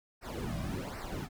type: noise with flanger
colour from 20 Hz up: brown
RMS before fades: -38 dBFS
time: 0.21-1.29 s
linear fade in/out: 50 ms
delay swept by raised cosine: 0.29 to 2.29 ms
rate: 1.3 Hz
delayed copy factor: -0.8
effects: none